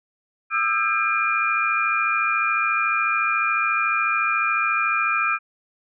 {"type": "tone cluster", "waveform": "sine", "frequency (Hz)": [1218, 1332, 1601, 2405], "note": ["D#6", "E6", "G6", "D7"], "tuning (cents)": [-37, 18, 36, 41], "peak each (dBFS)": [-27, -22, -28, -23], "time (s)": [0.5, 5.39], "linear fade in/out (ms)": 50, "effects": []}